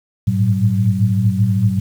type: tone cluster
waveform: sine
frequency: 101.9 / 109.8 / 114.9 / 188.9 Hz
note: G#2 / A2 / A#2 / F#3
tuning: -32 / -3 / -25 / +36 cents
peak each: -18 dBFS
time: 0.27-1.8 s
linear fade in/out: 10 ms
effects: 7-bit